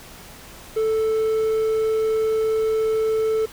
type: tone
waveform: triangle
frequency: 440 Hz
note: A4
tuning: in tune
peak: -16 dBFS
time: 0.76-3.46 s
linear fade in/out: 10 ms
effects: pink hiss -42 dBFS RMS until 3.52 s